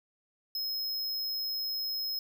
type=tone; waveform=square; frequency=5140 Hz; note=E8; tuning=45 cents flat; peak=-32 dBFS; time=0.55-2.19 s; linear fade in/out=2 ms; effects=none